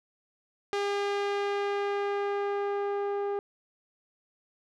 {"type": "tone with low-pass filter sweep", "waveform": "sawtooth", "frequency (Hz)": 403.8, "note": "G#4", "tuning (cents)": -49, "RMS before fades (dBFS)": -30, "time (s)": [0.73, 3.39], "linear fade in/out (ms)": 0, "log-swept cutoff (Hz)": [5100, 870], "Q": 0.7, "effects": []}